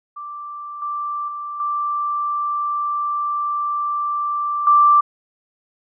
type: tone with level steps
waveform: sine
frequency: 1174.7 Hz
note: D6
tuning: in tune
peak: -29 / -22 / -26 / -19 / -9 dBFS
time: 0.16-5.01 s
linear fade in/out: 10 ms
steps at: 0.82 / 1.28 / 1.6 / 4.67 s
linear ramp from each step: 2 ms
effects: none